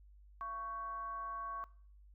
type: tone with frequency modulation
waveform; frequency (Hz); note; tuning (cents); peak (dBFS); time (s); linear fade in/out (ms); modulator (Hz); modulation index
sine; 1115; C#6; +10; -39; 0.41-1.64; 0; 433; 0.35
effects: noise-tail reverb RT60 0.5 s tail -20 dB re dry + added 50 Hz sine -57 dBFS peak until 2.14 s